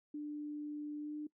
sine tone with pitch glide, 296.8 to 300.4 Hz, D4 to D4, +18 to +39 cents, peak -39 dBFS, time 0.14-1.27 s, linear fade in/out 5 ms, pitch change +21 cents, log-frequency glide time 0.99-1.16 s, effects noise-tail reverb RT60 0.1 s tail -21 dB re dry

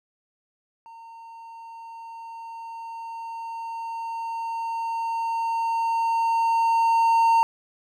triangle tone with level ramp, 915 Hz, A#5, 32 cents flat, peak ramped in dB -40 to -13 dBFS, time 0.86-7.43 s, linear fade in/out 0 ms, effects none

